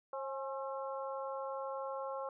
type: harmonic tone with a mistuned harmonic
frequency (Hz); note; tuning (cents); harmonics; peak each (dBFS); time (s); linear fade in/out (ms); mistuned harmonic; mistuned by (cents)
268.8; C4; +47; 2 / 3 / 4 / 5; -40 / -45 / -44 / -49; 0.13-2.29; 2; 3; +59
effects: none